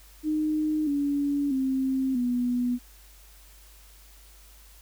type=tone with pitch steps; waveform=sine; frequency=307.4 / 285.2 / 264.5 / 245.4 Hz; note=D#4 / C#4 / C4 / B3; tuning=-21 / +49 / +19 / -11 cents; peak=-23 dBFS; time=0.23-2.79 s; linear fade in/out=50 ms; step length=640 ms; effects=added 50 Hz sine -51 dBFS peak until 4.81 s + white hiss -55 dBFS RMS until 4.81 s